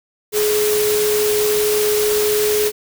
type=tone in noise; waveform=sine; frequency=421.9 Hz; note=G#4; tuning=27 cents sharp; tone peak=-15 dBFS; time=0.32-2.72 s; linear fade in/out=50 ms; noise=white; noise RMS=-22 dBFS; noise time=0.32-2.72 s; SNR=+4 dB; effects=none